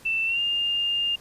sine tone with pitch glide, 2667 to 2811 Hz, E7 to F7, +20 to +11 cents, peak -22 dBFS, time 0.05-1.16 s, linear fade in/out 10 ms, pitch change +91 cents, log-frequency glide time 0.26-0.4 s, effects pink hiss -51 dBFS RMS until 1.2 s + resampled to 32000 Hz

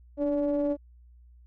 triangle ring-modulated tone, 141.6 Hz, C#3, 37 cents sharp, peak -19 dBFS, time 0.17-0.77 s, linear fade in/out 50 ms, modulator 434 Hz, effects added 60 Hz sine -51 dBFS peak until 1.46 s

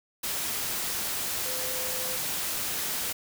sine tone in noise, 512 Hz, C5, 38 cents flat, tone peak -39 dBFS, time 1.45-2.17 s, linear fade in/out 10 ms, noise white, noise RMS -31 dBFS, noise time 0.23-3.13 s, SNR -11 dB, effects none

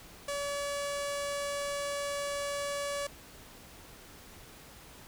sawtooth tone with low-pass filter, 570 Hz, C#5, 48 cents sharp, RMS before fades -35 dBFS, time 0.28-3.07 s, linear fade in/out 5 ms, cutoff 9000 Hz, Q 1.7, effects pink hiss -52 dBFS RMS until 5.07 s

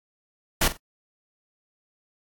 pink noise with echo, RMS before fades -20 dBFS, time 0.61-0.68 s, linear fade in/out 5 ms, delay 45 ms, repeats 2, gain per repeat -13 dB, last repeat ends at 0.77 s, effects AAC 64 kbps

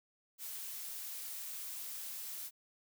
blue noise, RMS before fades -44 dBFS, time 0.38-2.51 s, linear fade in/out 50 ms, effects none

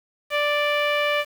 sawtooth tone with low-pass filter, 587.3 Hz, D5, in tune, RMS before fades -22 dBFS, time 0.3-1.25 s, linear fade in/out 50 ms, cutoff 2600 Hz, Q 3.1, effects 7-bit

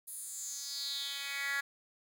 10% pulse tone with high-pass filter sweep, 279.5 Hz, C#4, 14 cents sharp, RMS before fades -39 dBFS, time 0.07-1.61 s, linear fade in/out 10 ms, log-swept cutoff 11000 to 1700 Hz, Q 4.3, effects none

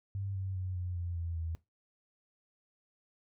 sine tone with pitch steps, 98.3 / 95.34 / 92.46 / 89.67 / 86.97 / 84.35 / 81.81 Hz, G2 / G2 / F#2 / F2 / F2 / E2 / E2, +5 / -48 / -1 / +46 / -7 / +40 / -13 cents, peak -34 dBFS, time 0.15-1.55 s, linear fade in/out 0 ms, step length 200 ms, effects noise-tail reverb RT60 0.2 s tail -19 dB re dry

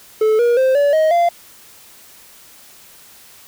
triangle tone with pitch steps, 434.5 / 476.6 / 522.7 / 573.3 / 628.8 / 689.7 Hz, A4 / A#4 / C5 / D5 / D#5 / F5, -22 / +38 / -2 / -42 / +18 / -22 cents, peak -9 dBFS, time 0.21-1.29 s, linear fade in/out 5 ms, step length 180 ms, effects white hiss -44 dBFS RMS until 3.47 s

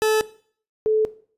40% pulse / sine tone pair in turn, 433.9 / 433.9 Hz, A4 / A4, -24 / -24 cents, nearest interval unison, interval 0 cents, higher neither, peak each -16 dBFS, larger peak neither, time 0.02-0.21 / 0.86-1.05 s, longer neither, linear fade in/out 0 ms, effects noise-tail reverb RT60 0.5 s tail -17 dB re dry + resampled to 32000 Hz

